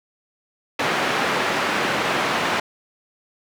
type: band-pass noise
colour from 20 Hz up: white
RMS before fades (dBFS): -22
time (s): 0.79-2.6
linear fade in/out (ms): 5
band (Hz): 180 to 1900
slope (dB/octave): 12
effects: none